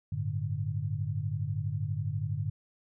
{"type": "chord", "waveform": "sine", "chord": "G suspended second", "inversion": "none", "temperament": "just", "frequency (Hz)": [98, 110.25, 147], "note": ["G2", "A2", "D3"], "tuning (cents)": [0, 4, 2], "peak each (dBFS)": -34, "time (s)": [0.12, 2.5], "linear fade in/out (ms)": 5, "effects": []}